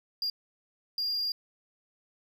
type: tone bursts at uneven times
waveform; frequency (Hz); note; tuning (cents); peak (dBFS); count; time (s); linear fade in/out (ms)
triangle; 4808; D8; +40; -27; 2; 0.22-0.3 / 0.98-1.32; 2
effects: none